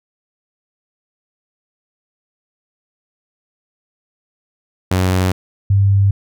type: tone pair in turn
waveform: sawtooth / sine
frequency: 92.5 / 99.01 Hz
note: F#2 / G2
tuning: 0 / +18 cents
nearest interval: minor second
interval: 118 cents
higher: second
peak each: -9 dBFS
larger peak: neither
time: 4.91-5.32 / 5.7-6.11 s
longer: neither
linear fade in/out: 5 ms
effects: none